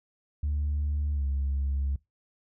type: tone with pitch glide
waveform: sine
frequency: 73.42 to 68.9 Hz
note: D2 to C#2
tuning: 0 to -10 cents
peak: -24 dBFS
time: 0.43-1.96 s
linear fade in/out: 5 ms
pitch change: -110 cents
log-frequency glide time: 1.13-1.24 s
effects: noise-tail reverb RT60 0.2 s tail -23 dB re dry + tanh soft clip ceiling -23 dBFS